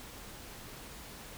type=silence; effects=pink hiss -48 dBFS RMS until 1.37 s